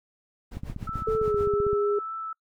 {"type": "noise with tremolo", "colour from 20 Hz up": "brown", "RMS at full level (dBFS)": -37, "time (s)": [0.51, 1.49], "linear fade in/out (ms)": 10, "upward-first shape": "sine", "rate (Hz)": 6.9, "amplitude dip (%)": 95}
{"type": "click train", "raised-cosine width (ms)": 5, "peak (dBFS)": -22, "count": 19, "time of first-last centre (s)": [0.57, 1.731], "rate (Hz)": 15.5}
{"type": "tone with vibrato", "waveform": "sine", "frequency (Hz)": 1318.5, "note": "E6", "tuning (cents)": 0, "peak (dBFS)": -31, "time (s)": [0.87, 2.33], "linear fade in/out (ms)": 5, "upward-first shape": "triangle", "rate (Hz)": 4.1, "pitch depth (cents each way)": 9}
{"type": "tone with pitch glide", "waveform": "sine", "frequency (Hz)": [440, 410.5], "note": ["A4", "G#4"], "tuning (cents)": [0, -20], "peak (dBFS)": -22, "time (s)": [1.07, 1.99], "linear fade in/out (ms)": 5, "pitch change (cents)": -120, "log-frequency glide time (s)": [1.18, 1.38]}
{"effects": ["noise-tail reverb RT60 0.1 s tail -25 dB re dry"]}